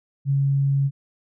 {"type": "tone", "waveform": "sine", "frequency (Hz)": 138.59, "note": "C#3", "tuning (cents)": 0, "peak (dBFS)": -17, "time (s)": [0.25, 0.91], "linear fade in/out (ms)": 50, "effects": []}